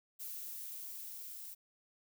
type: noise with level ramp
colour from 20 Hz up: violet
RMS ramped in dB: -44 to -48 dBFS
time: 0.19-1.55 s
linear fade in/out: 20 ms
effects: none